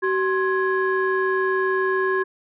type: tone cluster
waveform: sine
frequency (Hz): 380 / 1059 / 1668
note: F#4 / C6 / G#6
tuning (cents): +46 / +21 / +7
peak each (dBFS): -20 / -25 / -24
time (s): 0.02-2.24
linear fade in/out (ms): 20
effects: tanh soft clip ceiling -11 dBFS

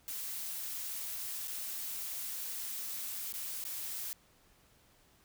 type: noise with dropouts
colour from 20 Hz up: blue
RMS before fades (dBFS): -40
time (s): 0.08-4.13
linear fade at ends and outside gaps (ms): 0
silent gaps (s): 1.474-1.48 / 3.324-3.339 / 3.64-3.651
effects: pink hiss -66 dBFS RMS until 5.24 s

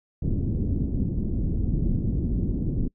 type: low-pass noise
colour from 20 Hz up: pink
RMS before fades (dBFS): -25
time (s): 0.22-2.88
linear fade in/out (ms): 5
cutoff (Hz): 300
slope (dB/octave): 24
effects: noise-tail reverb RT60 0.1 s tail -24 dB re dry

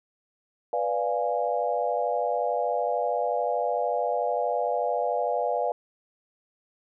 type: chord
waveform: sine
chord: B diminished seventh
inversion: none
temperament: equal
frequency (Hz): 493.9 / 587.3 / 698.5 / 830.6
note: B4 / D5 / F5 / Ab5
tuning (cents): 0 / 0 / 0 / 0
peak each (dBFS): -29 / -29 / -28 / -31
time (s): 0.73-5.72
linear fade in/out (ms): 2
effects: none

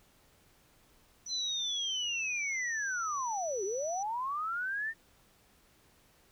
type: tone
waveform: sine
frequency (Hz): 5930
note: F#8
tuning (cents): +3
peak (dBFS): -40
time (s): 1.26-4.03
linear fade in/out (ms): 5
type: linear two-way sweep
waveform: sine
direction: down then up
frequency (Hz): 4129 to 369.7 to 1837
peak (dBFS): -32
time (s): 1.28-4.94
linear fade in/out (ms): 50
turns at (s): 3.64
effects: pink hiss -65 dBFS RMS until 6.31 s

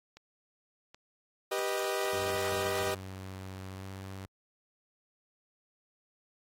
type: click train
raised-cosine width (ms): 0.2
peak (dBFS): -33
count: 4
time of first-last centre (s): 0.17-2.496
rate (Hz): 1.29
type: chord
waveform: sawtooth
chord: G augmented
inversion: none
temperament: equal with one note detuned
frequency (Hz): 392 / 489.3 / 622.3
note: G4 / B4 / D#5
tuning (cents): 0 / -16 / 0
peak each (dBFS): -30 / -32 / -31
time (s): 1.51-2.95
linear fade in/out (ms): 10
type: tone with pitch glide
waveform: sawtooth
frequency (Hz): 94.8 to 96.07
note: F#2 to G2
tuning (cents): +43 to -34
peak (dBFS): -37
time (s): 2.13-4.26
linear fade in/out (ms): 5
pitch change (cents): +23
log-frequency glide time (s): 3.77-3.83
effects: AAC 48 kbps

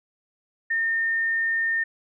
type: tone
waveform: sine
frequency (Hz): 1820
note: A#6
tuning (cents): -42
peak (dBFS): -21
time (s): 0.7-1.84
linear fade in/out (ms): 10
effects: none

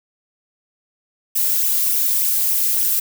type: noise with flanger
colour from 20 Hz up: violet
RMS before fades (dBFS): -18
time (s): 1.35-3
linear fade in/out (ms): 10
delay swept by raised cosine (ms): 0.34 to 2.54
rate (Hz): 3.4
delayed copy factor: +0.75
effects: none

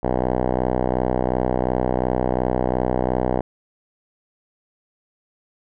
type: tone with low-pass filter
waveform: 5% pulse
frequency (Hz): 62.8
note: B1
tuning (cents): +30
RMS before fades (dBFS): -21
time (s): 0.03-3.41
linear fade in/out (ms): 5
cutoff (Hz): 840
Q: 1.3
effects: none

